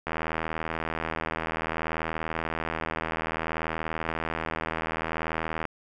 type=click train; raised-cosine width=0.5 ms; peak=-14 dBFS; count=451; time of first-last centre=0.07-5.653 s; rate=80.6 Hz; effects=none